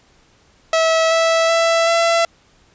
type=tone with pitch steps; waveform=sawtooth; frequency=649 / 656.5 / 664.2 / 671.9 Hz; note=E5 / E5 / E5 / E5; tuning=-27 / -7 / +13 / +33 cents; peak=-9 dBFS; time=0.73-2.25 s; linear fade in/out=2 ms; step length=380 ms; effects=pink hiss -54 dBFS RMS until 2.74 s + resampled to 16000 Hz